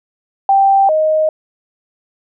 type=tone pair in turn; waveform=sine; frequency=784 / 623.8 Hz; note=G5 / D#5; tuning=0 / +4 cents; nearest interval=major third; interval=396 cents; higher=first; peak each=-7 / -10 dBFS; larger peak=first; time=0.49-0.89 / 0.89-1.29 s; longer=neither; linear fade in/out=2 ms; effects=none